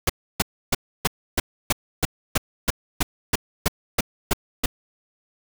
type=noise bursts; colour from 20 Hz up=pink; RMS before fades=-19 dBFS; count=15; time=0.07-4.66 s; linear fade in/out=5 ms; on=26 ms; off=300 ms; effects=none